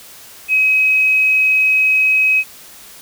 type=tone; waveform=sine; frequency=2541 Hz; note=D#7; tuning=36 cents sharp; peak=-10 dBFS; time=0.48-2.44 s; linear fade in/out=50 ms; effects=white hiss -39 dBFS RMS until 3.01 s